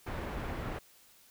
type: low-pass noise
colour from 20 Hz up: pink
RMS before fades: -38 dBFS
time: 0.06-0.79 s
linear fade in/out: 10 ms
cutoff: 1800 Hz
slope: 12 dB/octave
effects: white hiss -61 dBFS RMS until 1.3 s